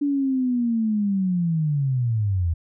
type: linear sweep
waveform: sine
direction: down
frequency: 290 to 79.6 Hz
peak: -19 dBFS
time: 0.01-2.54 s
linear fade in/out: 10 ms
effects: none